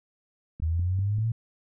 click train, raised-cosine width 5 ms, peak -27 dBFS, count 4, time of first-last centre 0.6-1.185 s, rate 5.13 Hz
sine exponential sweep, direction up, 77.78 to 116.54 Hz, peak -23 dBFS, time 0.62-1.32 s, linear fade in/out 5 ms
effects none

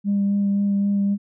sine tone with vibrato, 200.6 Hz, G3, 40 cents sharp, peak -16 dBFS, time 0.04-1.18 s, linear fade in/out 50 ms, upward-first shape sine, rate 3.8 Hz, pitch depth 12 cents each way, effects tanh soft clip ceiling -14 dBFS

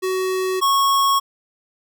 square tone pair in turn, 374.2 / 1100.8 Hz, F#4 / C#6, +20 / -12 cents, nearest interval octave + perfect fifth, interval 1868 cents, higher second, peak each -20 / -15 dBFS, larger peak second, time 0.02-0.61 / 0.61-1.2 s, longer neither, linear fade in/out 20 ms, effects none

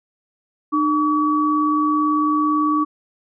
sine tone pair together, 303 / 1139 Hz, D#4 / C#6, -46 / +47 cents, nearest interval octave + major seventh, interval 2293 cents, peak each -18 dBFS, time 0.72-2.85 s, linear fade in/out 20 ms, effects none

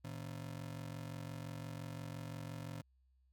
35% pulse ring-modulated tone, 134.1 Hz, C3, 43 cents sharp, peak -39 dBFS, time 0.04-2.82 s, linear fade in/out 10 ms, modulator 22.9 Hz, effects added 64 Hz sine -69 dBFS peak until 3.32 s

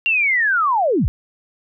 sine linear sweep, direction down, 2794 to 31.04 Hz, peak -14 dBFS, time 0.06-1.08 s, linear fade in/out 0 ms, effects none

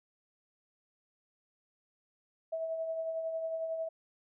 sine tone with tremolo, 650 Hz, E5, 24 cents flat, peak -31 dBFS, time 2.52-3.89 s, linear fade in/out 10 ms, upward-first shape triangle, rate 11 Hz, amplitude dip 45%, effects none

